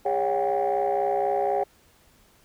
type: tone cluster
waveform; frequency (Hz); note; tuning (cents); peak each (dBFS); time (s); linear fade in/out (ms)
sine; 405.6 / 557 / 729 / 793; G#4 / C#5 / F#5 / G5; -41 / +8 / -26 / +20; -26; 0.05-1.64; 10
effects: tanh soft clip ceiling -16 dBFS + pink hiss -59 dBFS RMS until 2.44 s